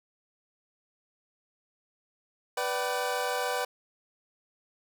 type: chord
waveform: 25% pulse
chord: G major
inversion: first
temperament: equal with one note detuned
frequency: 493.9 / 587.3 / 764.3 Hz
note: B4 / D5 / G5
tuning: 0 / 0 / -44 cents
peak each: -28 / -31 / -29 dBFS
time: 2.57-3.65 s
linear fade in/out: 5 ms
effects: none